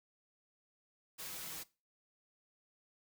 white noise with comb filter, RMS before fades -45 dBFS, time 1.18-1.64 s, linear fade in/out 20 ms, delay 6.2 ms, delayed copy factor +0.7, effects noise-tail reverb RT60 0.3 s tail -20 dB re dry

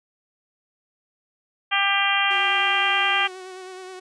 harmonic tone, 397.1 Hz, G4, 22 cents sharp, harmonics 2 / 3 / 4 / 5 / 6 / 7 / 8, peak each -26 / -26 / -26 / -26 / -26 / -26 / -26 dBFS, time 1.71-3.28 s, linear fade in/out 20 ms
sawtooth tone with vibrato, 372.2 Hz, F#4, 10 cents sharp, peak -32 dBFS, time 2.3-4 s, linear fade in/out 10 ms, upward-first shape sine, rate 9.5 Hz, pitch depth 29 cents each way
effects resampled to 22050 Hz

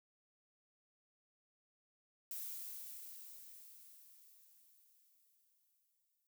violet noise with exponential decay, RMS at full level -44 dBFS, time 2.31-6.27 s, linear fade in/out 0 ms, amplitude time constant 860 ms, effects noise-tail reverb RT60 0.1 s tail -20 dB re dry

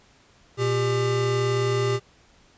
square tone pair together, 120 / 399 Hz, B2 / G4, -49 / +31 cents, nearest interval octave + major sixth, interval 2080 cents, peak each -25 / -24 dBFS, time 0.57-2 s, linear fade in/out 50 ms, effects pink hiss -57 dBFS RMS until 2.57 s + resampled to 16000 Hz

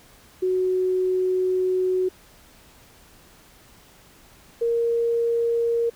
sine tone pair in turn, 370.1 / 466.3 Hz, F#4 / A#4, 0 / +1 cents, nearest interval major third, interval 401 cents, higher second, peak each -19 dBFS, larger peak neither, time 0.42-2.09 / 4.61-5.9 s, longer first, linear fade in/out 10 ms, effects pink hiss -52 dBFS RMS until 5.95 s

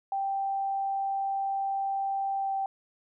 sine tone with pitch glide, 784 to 779 Hz, G5 to G5, 0 to -11 cents, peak -27 dBFS, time 0.12-2.66 s, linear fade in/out 2 ms, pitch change -11 cents, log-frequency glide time 2.38-2.54 s, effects none

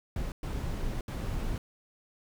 brown noise bursts at uneven times, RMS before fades -33 dBFS, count 3, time 0.16-0.32 / 0.43-1.01 / 1.08-1.58 s, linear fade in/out 2 ms, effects none

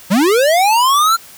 square linear sweep, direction up, 170 to 1388 Hz, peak -10 dBFS, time 0.1-1.17 s, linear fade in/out 20 ms, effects white hiss -39 dBFS RMS until 1.37 s

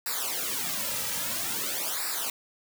white noise with flanger, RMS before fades -31 dBFS, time 0.06-2.3 s, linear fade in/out 2 ms, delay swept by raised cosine 0.31 to 2.81 ms, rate 0.5 Hz, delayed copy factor -0.95, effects none

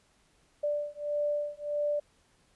sine beating tone pair, 587.3 / 588.9 Hz, D5 / D5, 0 / +5 cents, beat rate 1.6 Hz, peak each -32 / -32 dBFS, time 0.63-2 s, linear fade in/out 10 ms, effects pink hiss -67 dBFS RMS until 2.55 s + resampled to 24000 Hz

